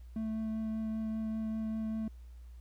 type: tone with vibrato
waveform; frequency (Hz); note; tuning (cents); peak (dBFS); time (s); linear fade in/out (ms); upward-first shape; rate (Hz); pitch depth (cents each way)
triangle; 220; A3; 0; -31; 0.16-2.08; 2; triangle; 5.1; 10
effects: added 60 Hz sine -47 dBFS peak until 2.6 s + pink hiss -71 dBFS RMS until 2.6 s